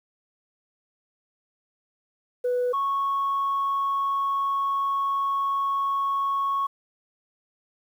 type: tone pair in turn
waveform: sine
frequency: 493.9 / 1104.3 Hz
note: B4 / C#6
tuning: 0 / -7 cents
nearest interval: octave + major second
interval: 1393 cents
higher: second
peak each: -20 / -21 dBFS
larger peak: first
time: 2.44-2.73 / 2.73-6.67 s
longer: second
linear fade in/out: 10 ms
effects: tanh soft clip ceiling -19 dBFS + 9-bit